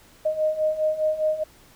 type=beating tone pair; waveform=sine; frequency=617 / 621.9 Hz; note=D#5 / D#5; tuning=-15 / -1 cents; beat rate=4.9 Hz; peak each=-26 / -22 dBFS; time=0.25-1.44 s; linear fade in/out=10 ms; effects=pink hiss -53 dBFS RMS until 1.75 s